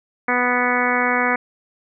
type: harmonic tone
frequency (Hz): 246.9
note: B3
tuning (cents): 0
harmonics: 1 / 2 / 3 / 4 / 5 / 6 / 7 / 8 / 9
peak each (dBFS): -25 / -25 / -25 / -25 / -25 / -25 / -25 / -25 / -25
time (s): 0.28-1.36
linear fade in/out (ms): 5
effects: none